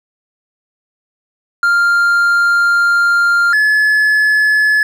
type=tone pair in turn; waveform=triangle; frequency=1396.9 / 1713.8 Hz; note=F6 / A6; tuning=0 / -46 cents; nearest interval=major third; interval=354 cents; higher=second; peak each=-7 dBFS; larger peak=neither; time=1.63-3.53 / 3.53-4.83 s; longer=first; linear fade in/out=2 ms; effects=none